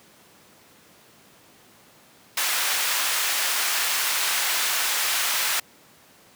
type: high-pass noise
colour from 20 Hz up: pink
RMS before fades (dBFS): -24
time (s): 2.37-5.6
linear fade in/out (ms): 5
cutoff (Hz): 1300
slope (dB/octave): 12
effects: pink hiss -53 dBFS RMS until 6.35 s + high-pass 150 Hz 12 dB/octave